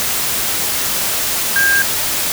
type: tone in noise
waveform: sine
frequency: 1604 Hz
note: G6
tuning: 39 cents sharp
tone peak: -11 dBFS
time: 1.56-1.82 s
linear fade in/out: 0 ms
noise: white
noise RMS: -18 dBFS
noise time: 0-2.32 s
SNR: +4 dB
effects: none